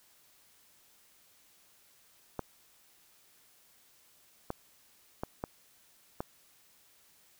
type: clicks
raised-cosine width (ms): 1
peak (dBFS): -20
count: 5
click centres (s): 2.393 / 4.504 / 5.235 / 5.439 / 6.205
effects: white hiss -64 dBFS RMS until 7.39 s